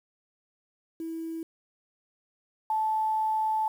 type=tone pair in turn; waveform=sine; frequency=326.7 / 872.2 Hz; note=E4 / A5; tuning=-15 / -15 cents; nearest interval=octave + perfect fourth; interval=1700 cents; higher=second; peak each=-32 / -24 dBFS; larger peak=second; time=1-1.43 / 2.7-3.68 s; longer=second; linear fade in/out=2 ms; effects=9-bit